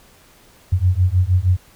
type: beating tone pair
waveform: sine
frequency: 88.2 / 94.6 Hz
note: F2 / F#2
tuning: +18 / +39 cents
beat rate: 6.4 Hz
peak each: -16 dBFS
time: 0.72-1.57 s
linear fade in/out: 10 ms
effects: pink hiss -50 dBFS RMS until 1.75 s